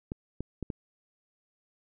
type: clicks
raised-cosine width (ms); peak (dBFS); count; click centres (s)
3; -21; 4; 0.119 / 0.406 / 0.627 / 0.702
effects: none